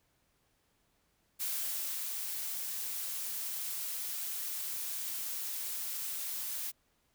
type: noise with ADSR envelope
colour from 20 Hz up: blue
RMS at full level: -35 dBFS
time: 1.39-6.72 s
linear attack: 28 ms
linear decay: 700 ms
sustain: -3 dB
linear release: 26 ms
effects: pink hiss -74 dBFS RMS until 7.14 s